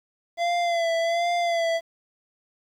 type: tone with vibrato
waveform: square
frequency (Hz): 680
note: F5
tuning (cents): -46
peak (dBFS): -22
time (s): 0.37-1.81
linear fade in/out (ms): 50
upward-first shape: sine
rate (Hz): 1.3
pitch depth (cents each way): 44
effects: low-pass 5000 Hz 12 dB/octave + 9-bit